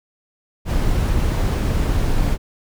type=noise; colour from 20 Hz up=brown; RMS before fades=-18 dBFS; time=0.65-2.38 s; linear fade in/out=50 ms; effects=none